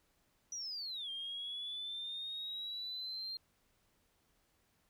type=linear two-way sweep; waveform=sine; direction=down then up; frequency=5920 to 3183 to 4200 Hz; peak=-39 dBFS; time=0.52-3.37 s; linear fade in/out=2 ms; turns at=1.1 s; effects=tanh soft clip ceiling -35 dBFS + pink hiss -75 dBFS RMS until 4.89 s